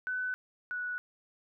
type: tone pair in turn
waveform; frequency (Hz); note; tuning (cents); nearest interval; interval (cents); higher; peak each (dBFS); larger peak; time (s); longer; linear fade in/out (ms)
sine; 1503 / 1472.9; F#6 / F#6; +27 / -8; unison; 35; first; -31 / -33; first; 0.07-0.34 / 0.71-0.98; neither; 0
effects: none